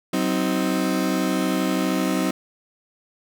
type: chord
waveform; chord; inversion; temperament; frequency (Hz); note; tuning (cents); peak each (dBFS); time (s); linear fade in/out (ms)
35% pulse; C diminished; second; just; 188.37 / 261.6 / 314; Gb3 / C4 / Eb4; +31 / 0 / +16; -23; 0.13-2.31; 5
effects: none